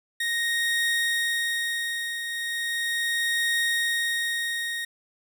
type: tone with tremolo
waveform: 30% pulse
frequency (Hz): 1864.7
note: A#6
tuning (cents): 0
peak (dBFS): -19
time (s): 0.2-4.85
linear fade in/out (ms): 5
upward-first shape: triangle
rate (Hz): 0.37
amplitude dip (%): 60
effects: none